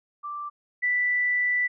sine tone pair in turn, 1174.7 / 1975.6 Hz, D6 / B6, 0 / 0 cents, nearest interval major sixth, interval 900 cents, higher second, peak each -31 / -21 dBFS, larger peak second, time 0.23-0.5 / 0.82-1.68 s, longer second, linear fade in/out 20 ms, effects none

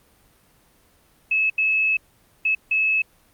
sine tone bursts at uneven times, 2593 Hz, E7, 29 cents flat, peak -17 dBFS, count 4, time 1.31-1.5 / 1.58-1.97 / 2.45-2.55 / 2.71-3.02 s, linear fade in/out 5 ms, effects pink hiss -58 dBFS RMS until 3.33 s + Opus 32 kbps

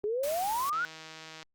sine exponential sweep, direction up, 404.1 to 1500 Hz, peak -28 dBFS, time 0.04-0.85 s, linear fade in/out 0 ms
white noise, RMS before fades -40 dBFS, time 0.23-0.7 s, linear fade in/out 5 ms
click train, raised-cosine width 0.2 ms, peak -28 dBFS, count 112, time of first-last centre 0.73-1.428 s, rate 159 Hz
effects Opus 48 kbps

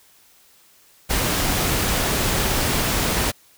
pink noise, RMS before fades -21 dBFS, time 1.09-3.32 s, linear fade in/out 20 ms, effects white hiss -54 dBFS RMS until 3.57 s

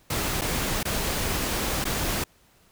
pink noise with dropouts, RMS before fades -27 dBFS, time 0.1-2.24 s, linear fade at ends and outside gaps 5 ms, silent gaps 0.412-0.417 / 0.831-0.852 / 1.843-1.852 s, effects pink hiss -60 dBFS RMS until 2.71 s

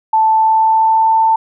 sine tone with pitch glide, 880 to 891.3 Hz, A5 to A5, 0 to +22 cents, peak -8 dBFS, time 0.13-1.36 s, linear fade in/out 5 ms, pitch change +22 cents, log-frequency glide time 0.31-1.18 s, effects none

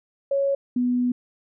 sine tone pair in turn, 554 / 246.8 Hz, C#5 / B3, -1 / -1 cents, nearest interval octave + major second, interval 1400 cents, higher first, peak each -19 dBFS, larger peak neither, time 0.31-0.55 / 0.76-1.12 s, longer second, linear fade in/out 5 ms, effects none

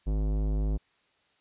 sine tone with tanh clipping, 51.91 Hz, G#1, in tune, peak -27 dBFS, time 0.06-0.78 s, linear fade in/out 20 ms, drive 18 dB, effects white hiss -68 dBFS RMS until 1.4 s + resampled to 8000 Hz

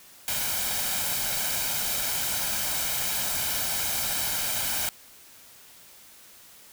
white noise with comb filter, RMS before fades -28 dBFS, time 0.28-4.89 s, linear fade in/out 0 ms, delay 1.3 ms, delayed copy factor +0.55, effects white hiss -51 dBFS RMS until 6.72 s

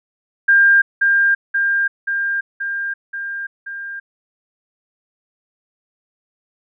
sine tone with echo, 1600 Hz, G6, 35 cents sharp, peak -8 dBFS, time 0.48-0.82 s, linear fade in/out 10 ms, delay 530 ms, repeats 6, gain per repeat -3 dB, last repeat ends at 4 s, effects none

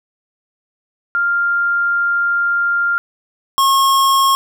sine / square tone pair in turn, 1396.9 / 1085.3 Hz, F6 / C#6, 0 / -37 cents, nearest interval major third, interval 437 cents, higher first, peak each -13 / -11 dBFS, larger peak second, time 1.15-2.98 / 3.58-4.35 s, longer first, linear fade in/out 0 ms, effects none

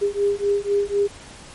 sine beating tone pair, 402.4 / 406.4 Hz, G4 / G#4, +45 / -38 cents, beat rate 4 Hz, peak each -21 dBFS, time 0.01-1.08 s, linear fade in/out 20 ms, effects pink hiss -42 dBFS RMS until 1.54 s + MP3 48 kbps

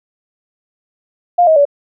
sine tone with pitch steps, 704 / 634.5 / 571.8 Hz, F5 / D#5 / D5, +14 / +34 / -46 cents, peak -6 dBFS, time 1.38-1.653 s, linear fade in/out 10 ms, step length 91 ms, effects none

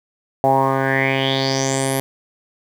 10% pulse tone with low-pass filter sweep, 134.4 Hz, C3, 47 cents sharp, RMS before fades -18 dBFS, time 0.44-2 s, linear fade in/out 0 ms, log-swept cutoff 730 to 12000 Hz, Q 6.3, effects 7-bit

